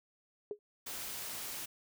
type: tone with exponential decay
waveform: sine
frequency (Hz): 415.3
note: G#4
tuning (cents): 0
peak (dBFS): -32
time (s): 0.51-0.59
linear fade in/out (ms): 1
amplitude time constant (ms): 16
type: noise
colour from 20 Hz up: white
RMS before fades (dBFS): -42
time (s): 0.86-1.66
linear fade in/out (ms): 10
effects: none